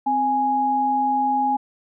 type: tone pair together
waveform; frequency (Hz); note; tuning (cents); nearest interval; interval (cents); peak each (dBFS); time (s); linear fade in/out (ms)
sine; 261.6 / 830.6; C4 / G#5; 0 / 0; octave + minor sixth; 2000; -26 / -18; 0.06-1.57; 10
effects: none